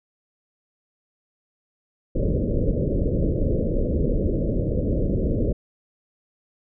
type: low-pass noise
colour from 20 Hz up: pink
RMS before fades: -22 dBFS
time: 2.15-5.53 s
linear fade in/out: 10 ms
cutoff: 590 Hz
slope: 96 dB/octave
effects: none